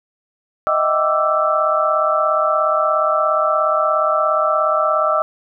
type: tone cluster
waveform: sine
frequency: 621 / 658 / 772 / 1167 / 1326 Hz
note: D#5 / E5 / G5 / D6 / E6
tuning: -3 / -3 / -27 / -11 / +10 cents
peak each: -18 / -26 / -26 / -20 / -18 dBFS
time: 0.67-5.22 s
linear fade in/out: 0 ms
effects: none